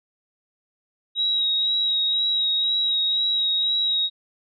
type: tone with vibrato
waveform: sine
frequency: 3823 Hz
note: A#7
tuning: 43 cents sharp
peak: -19 dBFS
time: 1.15-4.1 s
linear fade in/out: 50 ms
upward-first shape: sine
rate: 2 Hz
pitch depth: 22 cents each way
effects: none